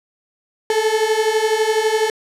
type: beating tone pair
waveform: 35% pulse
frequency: 430.1 / 442.1 Hz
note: A4 / A4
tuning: -39 / +8 cents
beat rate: 12 Hz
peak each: -17 / -16 dBFS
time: 0.7-2.1 s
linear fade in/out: 2 ms
effects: low-pass 10000 Hz 12 dB/octave